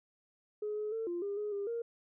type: tone with pitch steps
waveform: sine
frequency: 421.3 / 423.9 / 448.9 / 347.4 / 403.1 / 418.4 / 402.3 / 466.4 Hz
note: G#4 / G#4 / A4 / F4 / G4 / G#4 / G4 / A#4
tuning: +25 / +35 / +35 / -9 / +48 / +13 / +45 / +1 cents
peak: -33 dBFS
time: 0.62-1.82 s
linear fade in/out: 5 ms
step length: 150 ms
effects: tanh soft clip ceiling -29 dBFS